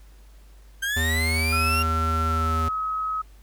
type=linear sweep; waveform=35% pulse; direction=up; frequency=1568 to 2794 Hz; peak=-22 dBFS; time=0.82-1.83 s; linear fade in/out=10 ms
type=tone; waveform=square; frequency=80.4 Hz; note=E2; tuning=43 cents flat; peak=-24 dBFS; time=0.96-2.69 s; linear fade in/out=10 ms
type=tone with pitch glide; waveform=sine; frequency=1350 to 1275.7 Hz; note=E6 to D#6; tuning=+41 to +43 cents; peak=-24 dBFS; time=1.52-3.22 s; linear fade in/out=10 ms; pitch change=-98 cents; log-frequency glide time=2.25-2.7 s
effects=added 50 Hz sine -46 dBFS peak until 3.42 s + pink hiss -59 dBFS RMS until 3.42 s